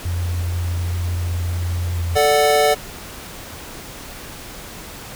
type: tone with pitch glide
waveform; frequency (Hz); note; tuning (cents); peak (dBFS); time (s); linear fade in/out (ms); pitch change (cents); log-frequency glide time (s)
sine; 87.31 to 85.41; F2 to F2; 0 to -38; -19; 0.05-2.17; 5; -38; 1.94-2.01
type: chord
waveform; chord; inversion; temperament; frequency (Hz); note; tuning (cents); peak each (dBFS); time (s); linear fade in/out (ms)
square; D major; second; equal; 440 / 587.3 / 740; A4 / D5 / F#5; 0 / 0 / 0; -18 / -18 / -18; 2.15-2.75; 20
effects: pink hiss -35 dBFS RMS until 5.15 s